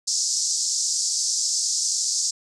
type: band-pass noise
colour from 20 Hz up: pink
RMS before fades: -24 dBFS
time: 0.07-2.31 s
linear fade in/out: 10 ms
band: 4900 to 7900 Hz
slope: 48 dB/octave
effects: none